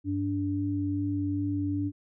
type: tone pair together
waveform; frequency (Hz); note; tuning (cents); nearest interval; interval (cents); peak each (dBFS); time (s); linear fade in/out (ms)
sine; 97.51 / 290; G2 / D4; -9 / -22; octave + perfect fifth; 1887; -31 / -28; 0.04-1.92; 50
effects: none